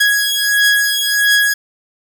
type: beating tone pair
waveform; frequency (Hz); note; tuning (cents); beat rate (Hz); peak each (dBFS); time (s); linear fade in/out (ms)
sawtooth; 1661.2 / 1662.7; G#6 / G#6; 0 / +2; 1.5; -11; 0-1.54; 10
effects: none